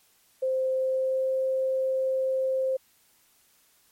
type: tone with pitch glide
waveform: sine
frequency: 522 to 525.6 Hz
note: C5 to C5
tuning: -4 to +8 cents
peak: -23 dBFS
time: 0.42-2.77 s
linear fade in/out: 10 ms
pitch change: +12 cents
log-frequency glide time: 0.74-1.34 s
effects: white hiss -63 dBFS RMS until 3.91 s + MP3 64 kbps